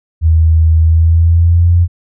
sine tone with pitch glide, 80.5 to 86.78 Hz, E2 to F2, -41 to -10 cents, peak -5 dBFS, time 0.21-1.88 s, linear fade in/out 50 ms, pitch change +131 cents, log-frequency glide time 0.82-1.76 s, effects none

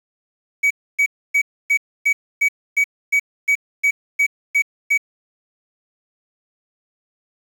triangle tone bursts, 2268 Hz, C#7, 39 cents sharp, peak -11 dBFS, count 13, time 0.63-4.978 s, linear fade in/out 10 ms, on 76 ms, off 280 ms, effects 7-bit

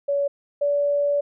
sine tone pair in turn, 566 / 575.2 Hz, C#5 / D5, +36 / -36 cents, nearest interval unison, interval 28 cents, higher second, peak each -19 / -18 dBFS, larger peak second, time 0.08-0.28 / 0.61-1.21 s, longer second, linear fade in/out 10 ms, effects none

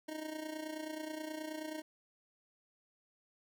25% pulse tone with amplitude modulation, 311.1 Hz, D#4, in tune, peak -34 dBFS, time 0.08-1.82 s, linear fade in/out 10 ms, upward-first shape sine, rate 29.4 Hz, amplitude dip 65%, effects none

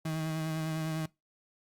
35% pulse tone with vibrato, 158.7 Hz, D#3, 35 cents sharp, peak -30 dBFS, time 0.05-1.06 s, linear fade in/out 5 ms, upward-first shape sine, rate 9.9 Hz, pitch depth 22 cents each way, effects noise-tail reverb RT60 0.2 s tail -21 dB re dry + Opus 48 kbps

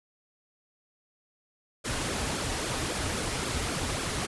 pink noise with flanger, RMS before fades -31 dBFS, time 1.84-4.27 s, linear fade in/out 20 ms, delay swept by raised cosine 1 to 6 ms, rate 3.7 Hz, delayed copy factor -0.8, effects resampled to 24000 Hz

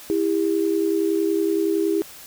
sine tone pair together, 329.6 / 400.3 Hz, E4 / G4, 0 / +36 cents, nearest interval minor third, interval 336 cents, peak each -21 dBFS, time 0.1-2.02 s, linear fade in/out 0 ms, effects white hiss -42 dBFS RMS until 2.26 s

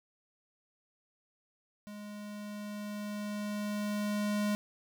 square tone with level ramp, 207.7 Hz, G#3, in tune, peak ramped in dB -44 to -29 dBFS, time 1.87-4.55 s, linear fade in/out 0 ms, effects none

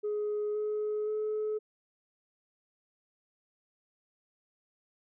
sine tone with pitch steps, 419.1 / 423.7 / 428.4 Hz, G#4 / G#4 / A4, +16 / +35 / -46 cents, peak -28 dBFS, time 0.03-1.59 s, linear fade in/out 20 ms, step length 520 ms, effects tanh soft clip ceiling -27 dBFS

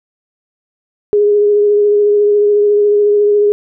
sine tone with vibrato, 413.5 Hz, G#4, 8 cents flat, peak -7 dBFS, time 1.13-3.52 s, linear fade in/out 0 ms, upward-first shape triangle, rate 14 Hz, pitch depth 21 cents each way, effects none

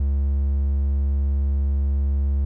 triangle tone, 69.5 Hz, C#2, 5 cents sharp, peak -16 dBFS, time 0-2.45 s, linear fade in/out 5 ms, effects none

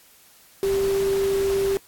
sine tone in noise, 392 Hz, G4, in tune, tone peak -19 dBFS, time 0.63-1.77 s, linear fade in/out 0 ms, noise pink, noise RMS -34 dBFS, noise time 0.63-1.77 s, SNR +12 dB, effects white hiss -53 dBFS RMS until 1.87 s + AAC 64 kbps

